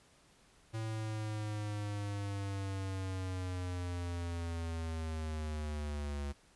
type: linear sweep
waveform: square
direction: down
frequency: 111.6 to 70.7 Hz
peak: -37 dBFS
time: 0.73-6.33 s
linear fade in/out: 20 ms
effects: pink hiss -65 dBFS RMS until 6.55 s + resampled to 24000 Hz